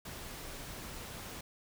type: noise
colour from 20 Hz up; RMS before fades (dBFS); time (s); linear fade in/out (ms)
pink; -45; 0.05-1.41; 5
effects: none